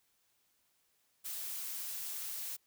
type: noise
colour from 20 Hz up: blue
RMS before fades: -41 dBFS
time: 1.24-2.57 s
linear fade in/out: 20 ms
effects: white hiss -75 dBFS RMS until 2.66 s